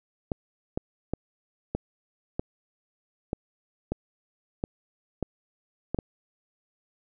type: clicks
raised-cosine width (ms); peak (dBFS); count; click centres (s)
2; -14; 11; 0.318 / 0.775 / 1.136 / 1.75 / 2.395 / 3.331 / 3.92 / 4.639 / 5.227 / 5.946 / 5.988
effects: none